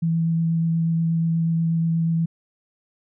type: tone with vibrato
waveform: sine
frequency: 164.81 Hz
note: E3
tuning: in tune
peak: -18 dBFS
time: 0.02-2.26 s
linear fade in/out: 10 ms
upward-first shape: sine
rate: 8.3 Hz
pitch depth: 10 cents each way
effects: none